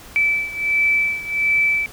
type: beating tone pair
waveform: sine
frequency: 2315 / 2316.4 Hz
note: D7 / D7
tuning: -25 / -24 cents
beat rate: 1.4 Hz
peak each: -18 / -21 dBFS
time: 0.16-1.86 s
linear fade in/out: 0 ms
effects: pink hiss -41 dBFS RMS until 1.92 s